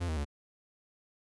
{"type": "tone with pitch steps", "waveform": "45% pulse", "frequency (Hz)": [87.31, 79.14, 71.74], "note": ["F2", "D#2", "D2"], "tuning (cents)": [0, 30, -40], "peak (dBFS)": -31, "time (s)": [0, 0.252], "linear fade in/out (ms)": 20, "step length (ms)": 84, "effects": ["resampled to 24000 Hz"]}